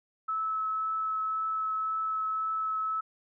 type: tone with vibrato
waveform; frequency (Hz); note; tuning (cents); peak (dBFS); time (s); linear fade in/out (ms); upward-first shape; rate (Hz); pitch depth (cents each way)
sine; 1300; E6; -24; -28; 0.28-3.01; 10; triangle; 1.9; 9
effects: none